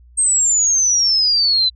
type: exponential sweep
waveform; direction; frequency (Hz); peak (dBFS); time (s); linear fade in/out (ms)
sine; down; 8490 to 3985; -12; 0.17-1.7; 20
effects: added 60 Hz sine -43 dBFS peak until 1.75 s

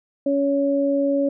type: tone pair together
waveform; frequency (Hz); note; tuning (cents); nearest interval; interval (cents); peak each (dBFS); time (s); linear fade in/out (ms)
sine; 279.6 / 560; C#4 / C#5; +15 / +18; octave; 1203; -20; 0.26-1.29; 5
effects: none

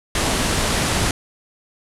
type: low-pass noise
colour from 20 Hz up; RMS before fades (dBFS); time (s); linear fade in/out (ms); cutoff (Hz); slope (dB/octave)
pink; -20; 0.15-1.11; 2; 11000; 48
effects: none

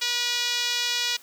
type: tone with band-pass filter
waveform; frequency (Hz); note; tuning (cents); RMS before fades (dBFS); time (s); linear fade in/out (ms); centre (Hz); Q
5% pulse; 484; B4; -35; -26; 0.01-1.17; 10; 3900; 0.9
effects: white hiss -51 dBFS RMS until 1.22 s + high-pass 200 Hz 12 dB/octave

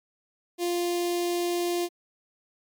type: tone with notch filter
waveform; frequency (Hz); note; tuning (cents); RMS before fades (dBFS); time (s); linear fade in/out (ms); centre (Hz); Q
sawtooth; 349.2; F4; 0; -27; 0.58-1.89; 50; 1400; 0.71
effects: MP3 96 kbps

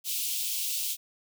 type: high-pass noise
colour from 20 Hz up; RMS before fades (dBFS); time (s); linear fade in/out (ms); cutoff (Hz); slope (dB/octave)
white; -31; 0.04-0.97; 50; 2600; 48
effects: none

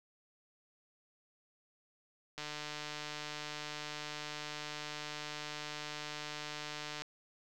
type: click train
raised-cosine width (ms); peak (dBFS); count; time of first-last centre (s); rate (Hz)
0.2; -24; 697; 2.38-7.02; 150
effects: none

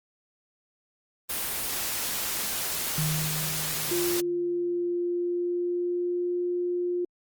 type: noise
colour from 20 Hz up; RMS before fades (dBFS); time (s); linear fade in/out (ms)
white; -30; 1.29-4.21; 10
type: tone with exponential decay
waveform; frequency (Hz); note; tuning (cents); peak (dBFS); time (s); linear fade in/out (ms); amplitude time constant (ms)
sine; 154.7; D#3; -10; -24; 2.98-4.96; 2; 430
type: tone with pitch glide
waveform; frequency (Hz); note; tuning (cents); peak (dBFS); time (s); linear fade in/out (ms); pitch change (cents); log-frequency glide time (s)
sine; 349.7 to 354; F4 to F4; +2 to +23; -25; 3.91-7.05; 5; +21; 4.92-6.41
effects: Opus 32 kbps

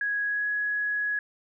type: tone with pitch glide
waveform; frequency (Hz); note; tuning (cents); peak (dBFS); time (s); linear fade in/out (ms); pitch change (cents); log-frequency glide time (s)
sine; 1661.2 to 1676.6; G#6 to G#6; 0 to +16; -25; 0.01-1.19; 2; +16; 0.23-0.48
effects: none

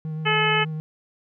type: tone with vibrato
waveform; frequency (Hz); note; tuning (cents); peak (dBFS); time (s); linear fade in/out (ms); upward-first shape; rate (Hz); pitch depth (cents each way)
triangle; 156.4; D#3; +9; -25; 0.05-0.8; 0; sine; 8.2; 17
type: harmonic tone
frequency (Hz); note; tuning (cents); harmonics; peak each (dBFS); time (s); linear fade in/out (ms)
430; A4; -40; 1 / 2 / 3 / 4 / 5 / 6 / 7; -26 / -26 / -26 / -26 / -26 / -26 / -26; 0.25-0.65; 20
effects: none

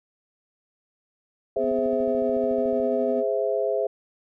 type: chord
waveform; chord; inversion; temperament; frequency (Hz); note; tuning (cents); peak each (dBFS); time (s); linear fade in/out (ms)
sine; Ab augmented; none; equal; 415.3 / 523.3 / 659.3; Ab4 / C5 / E5; 0 / 0 / 0; -26; 1.56-3.87; 5
type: click train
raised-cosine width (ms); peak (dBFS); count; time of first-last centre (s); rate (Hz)
3; -33; 18; 1.57-2.802; 13.8
type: tone with tremolo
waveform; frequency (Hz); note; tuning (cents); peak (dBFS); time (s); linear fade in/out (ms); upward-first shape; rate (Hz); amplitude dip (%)
triangle; 251; B3; +28; -24; 1.58-3.24; 50; triangle; 12; 40
effects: none

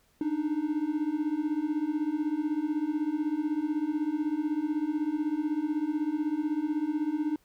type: beating tone pair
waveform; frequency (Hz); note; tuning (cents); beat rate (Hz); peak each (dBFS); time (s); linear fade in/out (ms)
triangle; 293.7 / 309.7; D4 / D#4; 0 / -8; 16; -29 / -27; 0.21-7.36; 2
effects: pink hiss -67 dBFS RMS until 7.44 s

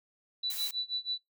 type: tone with tremolo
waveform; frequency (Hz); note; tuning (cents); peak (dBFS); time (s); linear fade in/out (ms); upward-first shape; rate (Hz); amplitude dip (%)
sine; 3964; B7; +6; -29; 0.43-1.18; 5; sine; 6.2; 95
type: noise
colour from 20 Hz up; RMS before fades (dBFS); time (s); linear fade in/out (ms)
blue; -38; 0.5-0.71; 2
effects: noise-tail reverb RT60 0.2 s tail -25 dB re dry

